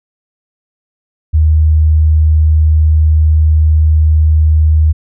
sine tone, 77.78 Hz, D#2, in tune, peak -5 dBFS, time 1.33-4.93 s, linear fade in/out 20 ms, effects none

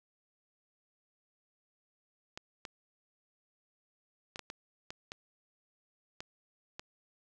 clicks, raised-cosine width 0.2 ms, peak -24 dBFS, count 9, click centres 2.375 / 2.652 / 4.359 / 4.393 / 4.501 / 4.905 / 5.119 / 6.205 / 6.795 s, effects none

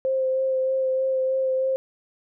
sine tone with vibrato, 525 Hz, C5, 6 cents sharp, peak -20 dBFS, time 0.05-1.76 s, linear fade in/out 0 ms, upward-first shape sine, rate 3.2 Hz, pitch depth 14 cents each way, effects none

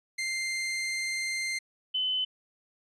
sawtooth / sine tone pair in turn, 2093 / 3031 Hz, C7 / F#7, 0 / +41 cents, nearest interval tritone, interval 641 cents, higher second, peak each -26 dBFS, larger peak neither, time 0.18-1.59 / 1.94-2.25 s, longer first, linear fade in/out 10 ms, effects resampled to 22050 Hz

